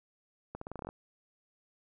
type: accelerating click train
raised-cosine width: 1 ms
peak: -26 dBFS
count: 10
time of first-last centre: 0.55-0.89 s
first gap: 64 ms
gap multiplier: 0.86
effects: none